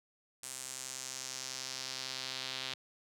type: tone with band-pass filter sweep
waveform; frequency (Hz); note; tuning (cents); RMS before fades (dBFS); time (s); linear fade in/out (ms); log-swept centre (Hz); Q
sawtooth; 130.81; C3; 0; -42; 0.43-2.74; 5; 8500 to 3700; 2.1
effects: none